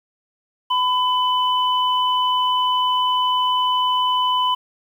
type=tone pair together; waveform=sine; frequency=1004 / 3002 Hz; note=B5 / F#7; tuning=+28 / +24 cents; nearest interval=octave + perfect fifth; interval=1896 cents; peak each=-17 / -22 dBFS; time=0.7-4.55 s; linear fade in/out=10 ms; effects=8-bit